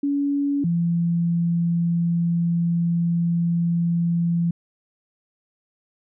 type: tone pair in turn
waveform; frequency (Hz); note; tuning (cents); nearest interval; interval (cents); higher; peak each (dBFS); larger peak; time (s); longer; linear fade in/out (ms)
sine; 283.3 / 170.06; C#4 / F3; +38 / -46; major sixth; 884; first; -19 / -18; second; 0.03-0.64 / 0.64-4.51; second; 5
effects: none